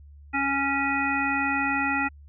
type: harmonic tone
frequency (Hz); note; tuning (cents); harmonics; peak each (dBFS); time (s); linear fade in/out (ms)
276.8; C#4; -2; 1 / 3 / 5 / 7 / 9; -29 / -29 / -29 / -29 / -29; 0.33-2.09; 20
effects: added 72 Hz sine -45 dBFS peak until 2.28 s